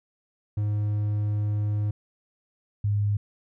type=tone pair in turn; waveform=triangle / sine; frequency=104.5 / 102.88 Hz; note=G#2 / G#2; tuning=+11 / -16 cents; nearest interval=unison; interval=27 cents; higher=first; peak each=-21 dBFS; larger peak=neither; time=0.57-1.91 / 2.84-3.17 s; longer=first; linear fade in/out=5 ms; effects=none